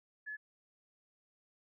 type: tone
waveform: sine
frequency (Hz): 1711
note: A6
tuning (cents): -49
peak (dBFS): -40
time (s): 0.26-0.37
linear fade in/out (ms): 20
effects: none

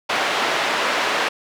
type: band-pass noise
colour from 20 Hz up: pink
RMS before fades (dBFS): -21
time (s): 0.09-1.29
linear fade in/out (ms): 10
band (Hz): 590 to 3300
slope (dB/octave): 12
effects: none

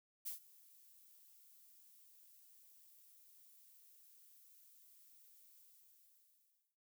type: noise with ADSR envelope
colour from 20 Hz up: violet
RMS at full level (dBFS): -42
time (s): 0.25-6.77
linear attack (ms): 19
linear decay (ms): 120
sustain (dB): -23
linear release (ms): 1200
effects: none

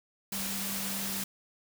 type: tone in noise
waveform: sine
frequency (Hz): 196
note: G3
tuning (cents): 0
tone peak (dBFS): -39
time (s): 0.32-1.24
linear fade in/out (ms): 5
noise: white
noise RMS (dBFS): -35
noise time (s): 0.32-1.24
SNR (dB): -7
effects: none

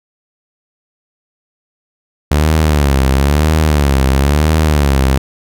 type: tone with vibrato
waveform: sawtooth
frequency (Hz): 72.2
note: D2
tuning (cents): -29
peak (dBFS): -5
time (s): 2.31-5.18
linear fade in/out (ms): 5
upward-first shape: sine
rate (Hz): 1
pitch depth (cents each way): 150
effects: none

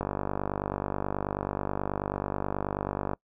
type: click train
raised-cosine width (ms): 1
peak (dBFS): -15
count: 155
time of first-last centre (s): 0.01-3.134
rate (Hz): 49.3
effects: noise-tail reverb RT60 0.1 s tail -24 dB re dry

